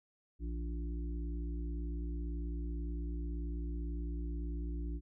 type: harmonic tone with a mistuned harmonic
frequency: 58.1 Hz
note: A#1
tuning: 5 cents flat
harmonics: 1 / 3 / 5 / 6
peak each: -36 / -48 / -47 / -52 dBFS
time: 0.39-5.01 s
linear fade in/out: 50 ms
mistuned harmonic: 3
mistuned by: -46 cents
effects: none